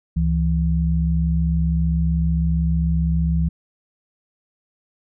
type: tone pair together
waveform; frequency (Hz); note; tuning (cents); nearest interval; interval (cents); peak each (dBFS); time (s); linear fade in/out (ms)
sine; 69.29 / 164.81; C#2 / E3; 0 / 0; octave + minor third; 1500; -19 / -19; 0.16-3.49; 10
effects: none